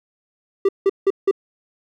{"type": "tone bursts", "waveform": "triangle", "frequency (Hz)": 392, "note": "G4", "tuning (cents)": 0, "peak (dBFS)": -10, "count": 4, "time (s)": [0.65, 1.312], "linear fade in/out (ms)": 5, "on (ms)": 38, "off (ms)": 170, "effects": []}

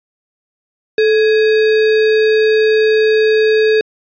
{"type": "tone with sample-and-hold", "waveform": "sine", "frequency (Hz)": 435.2, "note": "A4", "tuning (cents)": -19, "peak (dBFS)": -8, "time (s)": [0.98, 3.81], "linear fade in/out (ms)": 2, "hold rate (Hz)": 2100, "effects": ["resampled to 11025 Hz"]}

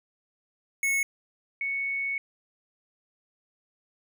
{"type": "tone pair in turn", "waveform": ["square", "sine"], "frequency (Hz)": [2198, 2216], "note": ["C#7", "C#7"], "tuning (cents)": [-15, -1], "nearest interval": "unison", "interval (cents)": 14, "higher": "second", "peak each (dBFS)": [-24, -27], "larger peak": "first", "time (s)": [[0.83, 1.03], [1.61, 2.18]], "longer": "second", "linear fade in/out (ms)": 2, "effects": []}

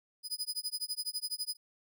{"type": "tone with tremolo", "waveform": "sawtooth", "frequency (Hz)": 4978, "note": "D#8", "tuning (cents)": 0, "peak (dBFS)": -29, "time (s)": [0.23, 1.57], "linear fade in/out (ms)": 50, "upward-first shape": "sine", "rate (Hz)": 12, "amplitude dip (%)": 100, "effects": []}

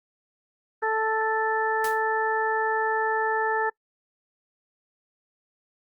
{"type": "harmonic tone", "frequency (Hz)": 440, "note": "A4", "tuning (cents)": 0, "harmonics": [1, 2, 3, 4], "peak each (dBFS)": [-27, -26, -32, -28], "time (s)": [0.82, 3.7], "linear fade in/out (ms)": 10}
{"type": "noise with exponential decay", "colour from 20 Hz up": "white", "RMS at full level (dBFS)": -31, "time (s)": [1.84, 2.02], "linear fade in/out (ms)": 5, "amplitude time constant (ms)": 39}
{"effects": ["noise-tail reverb RT60 0.1 s tail -25 dB re dry", "Opus 24 kbps"]}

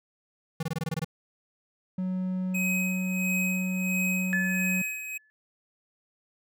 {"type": "tone bursts", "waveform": "square", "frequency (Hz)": 161.8, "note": "E3", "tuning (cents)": -32, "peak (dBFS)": -28, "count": 9, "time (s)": [0.6, 1.046], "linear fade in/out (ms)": 5, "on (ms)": 30, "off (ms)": 22}
{"type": "tone", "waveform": "triangle", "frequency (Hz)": 185, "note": "F#3", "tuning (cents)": 0, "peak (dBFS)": -25, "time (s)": [1.98, 4.82], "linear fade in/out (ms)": 5}
{"type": "tone with tremolo", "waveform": "square", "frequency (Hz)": 2532, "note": "D#7", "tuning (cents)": 30, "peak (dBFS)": -27, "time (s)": [2.54, 5.18], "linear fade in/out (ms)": 10, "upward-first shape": "sine", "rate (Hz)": 1.5, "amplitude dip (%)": 65}
{"type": "tone with exponential decay", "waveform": "sine", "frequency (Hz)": 1727, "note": "A6", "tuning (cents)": -33, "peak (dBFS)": -23, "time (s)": [4.33, 5.3], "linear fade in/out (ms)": 0, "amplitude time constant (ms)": 210}
{"effects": []}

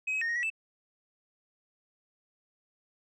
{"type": "tone with pitch steps", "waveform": "sine", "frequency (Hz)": [2536, 2552, 1842, 1870, 1934, 2640], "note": ["D#7", "D#7", "A#6", "A#6", "B6", "E7"], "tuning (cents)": [32, 43, -21, 5, -37, 2], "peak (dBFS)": -26, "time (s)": [0.07, 0.502], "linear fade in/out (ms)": 10, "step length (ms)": 72, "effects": ["tanh soft clip ceiling -27 dBFS"]}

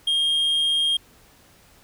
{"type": "tone", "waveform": "triangle", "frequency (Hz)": 3228, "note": "G#7", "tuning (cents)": -50, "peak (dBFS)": -17, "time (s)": [0.07, 0.97], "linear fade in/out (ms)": 5, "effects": ["pink hiss -54 dBFS RMS until 1.83 s"]}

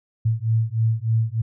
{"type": "beating tone pair", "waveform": "sine", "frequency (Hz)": [110.9, 114.2], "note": ["A2", "A#2"], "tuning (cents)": [14, -35], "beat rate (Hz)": 3.3, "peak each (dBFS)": -21, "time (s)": [0.25, 1.42], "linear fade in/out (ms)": 10, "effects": []}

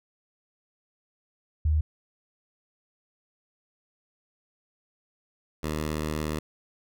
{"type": "tone pair in turn", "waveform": ["sine", "10% pulse"], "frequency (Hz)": [76.9, 76.9], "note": ["D#2", "D#2"], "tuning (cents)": [-20, -20], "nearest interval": "unison", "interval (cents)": 0, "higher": "neither", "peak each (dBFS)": -20, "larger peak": "neither", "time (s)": [[1.65, 1.81], [5.63, 6.39]], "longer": "second", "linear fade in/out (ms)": 5, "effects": []}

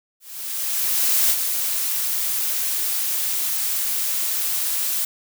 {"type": "noise with ADSR envelope", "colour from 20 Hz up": "blue", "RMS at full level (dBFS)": -17, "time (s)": [0.2, 5.05], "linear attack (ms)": 1100, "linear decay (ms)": 50, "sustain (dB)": -6, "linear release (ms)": 3, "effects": []}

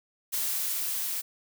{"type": "noise with level ramp", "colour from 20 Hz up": "blue", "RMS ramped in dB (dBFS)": [-29, -32], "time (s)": [0.32, 1.22], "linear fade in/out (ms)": 20, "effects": []}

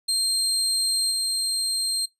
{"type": "tone with level steps", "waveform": "30% pulse", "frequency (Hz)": 4186, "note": "C8", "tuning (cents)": 0, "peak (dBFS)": [-18, -20], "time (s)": [0.08, 2.06], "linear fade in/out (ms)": 10, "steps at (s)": 1.1, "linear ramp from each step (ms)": 20, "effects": ["noise-tail reverb RT60 0.2 s tail -23 dB re dry", "resampled to 32000 Hz"]}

